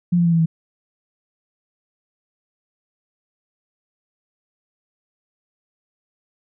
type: tone with pitch steps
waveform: sine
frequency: 175.4 / 172.09 / 168.84 / 165.65 / 162.52 Hz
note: F3 / F3 / E3 / E3 / E3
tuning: +8 / -25 / +42 / +9 / -24 cents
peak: -13 dBFS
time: 0.12-0.46 s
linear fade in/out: 10 ms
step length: 68 ms
effects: none